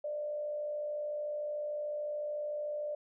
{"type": "tone with frequency modulation", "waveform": "sine", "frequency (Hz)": 595, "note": "D5", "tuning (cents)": 22, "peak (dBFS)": -34, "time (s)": [0.04, 2.95], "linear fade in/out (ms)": 5, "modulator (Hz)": 53.6, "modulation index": 0.34, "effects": []}